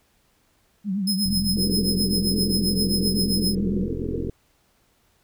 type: tone with vibrato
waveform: sine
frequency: 196 Hz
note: G3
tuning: in tune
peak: -22 dBFS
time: 0.84-3.88 s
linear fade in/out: 50 ms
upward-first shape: triangle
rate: 8.7 Hz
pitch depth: 130 cents each way
type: tone with tremolo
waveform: sawtooth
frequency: 5130 Hz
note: E8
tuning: 48 cents flat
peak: -18 dBFS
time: 1.07-3.55 s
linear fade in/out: 5 ms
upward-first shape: triangle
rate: 7.6 Hz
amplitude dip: 90%
type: click train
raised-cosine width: 5 ms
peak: -19 dBFS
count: 133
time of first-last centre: 1.26-4.294 s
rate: 43.5 Hz
type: band-pass noise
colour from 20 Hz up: white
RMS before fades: -31 dBFS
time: 1.57-4.3 s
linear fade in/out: 2 ms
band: 220 to 470 Hz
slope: 96 dB/octave
effects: pink hiss -64 dBFS RMS until 5.23 s